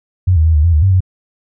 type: tone with pitch steps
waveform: sine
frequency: 91.5 / 79.1 / 80.8 / 74.9 / 85.1 / 75.9 / 96 / 92.8 Hz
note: F#2 / D#2 / E2 / D2 / F2 / D#2 / G2 / F#2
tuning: -19 / +29 / -34 / +35 / -44 / -42 / -36 / +6 cents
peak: -7 dBFS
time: 0.27-1.006 s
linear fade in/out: 10 ms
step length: 92 ms
effects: none